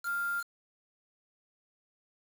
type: tone with quantisation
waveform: sine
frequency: 1396.9 Hz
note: F6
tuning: in tune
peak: -30 dBFS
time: 0.03-0.44 s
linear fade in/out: 50 ms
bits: 7
effects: none